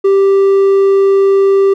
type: tone with hard clipping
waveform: sine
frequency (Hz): 392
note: G4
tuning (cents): 0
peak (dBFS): -7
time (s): 0.04-1.74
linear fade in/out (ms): 10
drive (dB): 3
effects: none